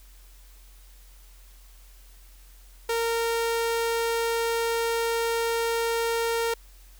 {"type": "tone", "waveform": "sawtooth", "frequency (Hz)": 461.3, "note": "A#4", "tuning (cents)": -18, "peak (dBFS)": -20, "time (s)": [2.89, 6.54], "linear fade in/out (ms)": 5, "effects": ["added 44 Hz sine -48 dBFS peak until 6.99 s", "white hiss -57 dBFS RMS until 6.99 s"]}